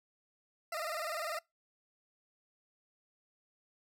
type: tone with vibrato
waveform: 20% pulse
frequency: 644 Hz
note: E5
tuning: 41 cents flat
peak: -31 dBFS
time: 0.72-1.39 s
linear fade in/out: 5 ms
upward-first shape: square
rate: 20 Hz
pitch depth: 85 cents each way
effects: noise-tail reverb RT60 0.2 s tail -24 dB re dry